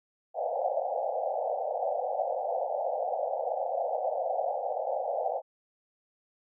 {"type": "band-pass noise", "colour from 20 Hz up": "white", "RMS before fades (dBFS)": -31, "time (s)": [0.34, 5.42], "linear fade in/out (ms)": 50, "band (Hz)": [500, 800], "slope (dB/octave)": 96, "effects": []}